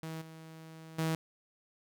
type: tone with level steps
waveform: sawtooth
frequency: 160.7 Hz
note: E3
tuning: 44 cents flat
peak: -35 / -44 / -26 dBFS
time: 0.03-1.15 s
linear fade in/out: 0 ms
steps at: 0.21 / 0.98 s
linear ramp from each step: 10 ms
effects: none